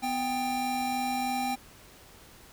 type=tone pair together; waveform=square; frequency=250 / 793.2 Hz; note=B3 / G5; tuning=+21 / +20 cents; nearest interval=octave + minor sixth; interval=1999 cents; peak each=-34 / -30 dBFS; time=0.02-1.56 s; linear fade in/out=20 ms; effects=pink hiss -53 dBFS RMS until 2.52 s